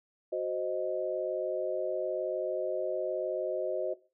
sine chord, C diminished, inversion second, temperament equal, 370 / 523.3 / 622.3 Hz, Gb4 / C5 / Eb5, 0 / 0 / 0 cents, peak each -34 / -35 / -33 dBFS, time 0.32-3.94 s, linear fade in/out 10 ms, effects noise-tail reverb RT60 0.3 s tail -17 dB re dry

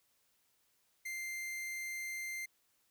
45% pulse tone, 2093 Hz, C7, in tune, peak -39 dBFS, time 1.05-2.46 s, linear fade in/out 10 ms, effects white hiss -75 dBFS RMS until 2.9 s

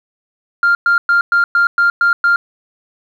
sine tone bursts, 1396.9 Hz, F6, in tune, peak -7 dBFS, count 8, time 0.63-2.36 s, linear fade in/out 2 ms, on 120 ms, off 110 ms, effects tanh soft clip ceiling -6 dBFS + 8-bit

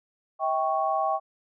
sine chord, C# diminished, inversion first, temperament equal with one note detuned, 642.3 / 784 / 1108.7 Hz, E5 / G5 / C#6, -45 / 0 / 0 cents, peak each -28 / -26 / -28 dBFS, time 0.39-1.2 s, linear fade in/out 50 ms, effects none

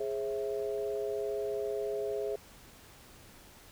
sine chord, Ab augmented, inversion none, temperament equal with one note detuned, 415.3 / 536.4 / 659.3 Hz, Ab4 / C5 / E5, 0 / +43 / 0 cents, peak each -33 / -39 / -39 dBFS, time 0-2.36 s, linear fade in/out 5 ms, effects pink hiss -55 dBFS RMS until 3.71 s

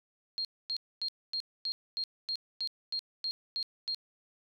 sine tone bursts, 4226 Hz, C8, 16 cents sharp, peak -31 dBFS, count 12, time 0.38-3.946 s, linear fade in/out 0 ms, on 68 ms, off 250 ms, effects none

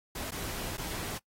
pink noise with dropouts, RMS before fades -38 dBFS, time 0.15-1.18 s, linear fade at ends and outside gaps 5 ms, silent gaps 0.308-0.318 / 0.767-0.779 s, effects noise-tail reverb RT60 0.1 s tail -22 dB re dry + AAC 48 kbps

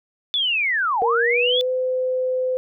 sine linear two-way sweep, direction down then up, 3520 to 698.5 to 3520 Hz, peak -18 dBFS, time 0.34-1.61 s, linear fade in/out 0 ms, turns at 1.02 s
sine tone with pitch glide, 466.2 to 511.3 Hz, A#4 to C5, 0 to -40 cents, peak -19 dBFS, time 1.02-2.57 s, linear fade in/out 0 ms, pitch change +160 cents, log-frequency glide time 1.18-1.7 s
effects none

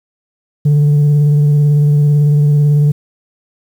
sine tone with vibrato, 146.83 Hz, D3, in tune, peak -4 dBFS, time 0.65-2.92 s, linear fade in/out 10 ms, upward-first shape sine, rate 18 Hz, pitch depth 23 cents each way, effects tanh soft clip ceiling -6 dBFS + 7-bit

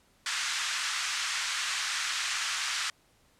pink band-pass noise, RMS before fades -32 dBFS, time 0.26-2.9 s, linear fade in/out 2 ms, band 1300 to 7900 Hz, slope 24 dB/octave, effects pink hiss -65 dBFS RMS until 3.39 s + low-pass 12000 Hz 12 dB/octave

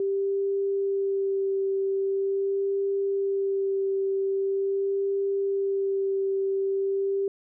sine tone with vibrato, 392 Hz, G4, in tune, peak -23 dBFS, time 0-7.28 s, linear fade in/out 2 ms, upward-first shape sine, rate 0.43 Hz, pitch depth 13 cents each way, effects none

